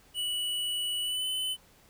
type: tone with pitch glide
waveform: square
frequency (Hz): 2947 to 3025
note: F#7 to F#7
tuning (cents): -8 to +38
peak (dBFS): -30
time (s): 0.14-1.57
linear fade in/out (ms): 50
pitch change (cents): +46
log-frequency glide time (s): 1.02-1.26
effects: pink hiss -60 dBFS RMS until 1.89 s